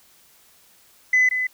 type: tone with echo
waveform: sine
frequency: 2012 Hz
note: B6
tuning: 32 cents sharp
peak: -12 dBFS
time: 1.13-1.29 s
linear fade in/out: 5 ms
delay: 180 ms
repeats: 1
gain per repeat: -8 dB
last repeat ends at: 1.47 s
effects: tanh soft clip ceiling -11 dBFS + white hiss -55 dBFS RMS until 1.53 s

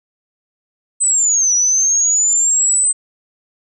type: linear two-way sweep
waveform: sine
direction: down then up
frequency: 8200 to 5820 to 8200 Hz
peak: -11 dBFS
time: 1-2.93 s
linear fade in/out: 20 ms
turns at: 1.54 s
effects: none

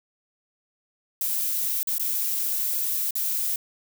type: noise with dropouts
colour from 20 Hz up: violet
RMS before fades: -26 dBFS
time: 1.21-3.56 s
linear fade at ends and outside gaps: 2 ms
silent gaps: 1.831-1.872 / 1.982-1.996 / 3.108-3.154 s
effects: none

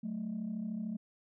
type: tone pair together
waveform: sine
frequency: 186.55 / 220 Hz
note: F#3 / A3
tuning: +14 / 0 cents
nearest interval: minor third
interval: 286 cents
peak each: -39 / -35 dBFS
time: 0.03-0.97 s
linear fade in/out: 10 ms
effects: tanh soft clip ceiling -31 dBFS

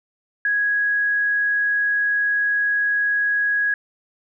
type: tone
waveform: sine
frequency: 1661.2 Hz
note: G#6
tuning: in tune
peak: -17 dBFS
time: 0.45-3.74 s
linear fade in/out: 2 ms
effects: none

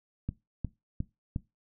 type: click train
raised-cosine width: 5 ms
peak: -19 dBFS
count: 4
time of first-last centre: 0.29-1.361 s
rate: 2.8 Hz
effects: noise-tail reverb RT60 0.2 s tail -18 dB re dry

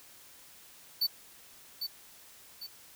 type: tone with echo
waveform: square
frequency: 4515 Hz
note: C#8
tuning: 31 cents sharp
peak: -26 dBFS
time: 1.01-1.07 s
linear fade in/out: 10 ms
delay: 800 ms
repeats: 2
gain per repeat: -7 dB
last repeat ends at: 2.67 s
effects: white hiss -55 dBFS RMS until 2.95 s

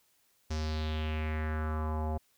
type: tone with low-pass filter sweep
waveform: square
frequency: 77.78 Hz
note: D#2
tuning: in tune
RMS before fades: -33 dBFS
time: 0.5-2.18 s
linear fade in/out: 10 ms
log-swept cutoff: 5900 to 730 Hz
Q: 3.2
effects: white hiss -70 dBFS RMS until 2.37 s

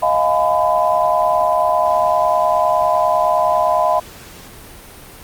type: chord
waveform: sine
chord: F half-diminished seventh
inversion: third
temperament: just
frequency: 628.6 / 698.5 / 838.1 / 1005.8 Hz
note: Eb5 / F5 / Ab5 / Cb6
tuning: +18 / 0 / +16 / +31 cents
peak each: -17 / -17 / -23 / -17 dBFS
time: 0.02-4 s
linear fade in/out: 10 ms
effects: pink hiss -38 dBFS RMS until 5.23 s + Opus 32 kbps

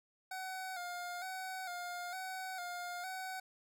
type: tone with vibrato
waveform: 25% pulse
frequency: 730 Hz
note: F#5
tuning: 24 cents flat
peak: -37 dBFS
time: 0.31-3.4 s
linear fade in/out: 5 ms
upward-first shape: square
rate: 1.1 Hz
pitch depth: 53 cents each way
effects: none

